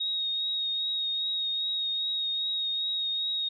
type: tone with vibrato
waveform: sine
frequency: 3754 Hz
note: A#7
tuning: 11 cents sharp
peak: -27 dBFS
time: 0-3.49 s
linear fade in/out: 10 ms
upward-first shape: triangle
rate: 2.5 Hz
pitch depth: 26 cents each way
effects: none